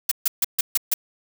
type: noise bursts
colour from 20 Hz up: blue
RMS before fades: -19 dBFS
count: 6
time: 0.09-0.94 s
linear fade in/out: 5 ms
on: 25 ms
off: 140 ms
effects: none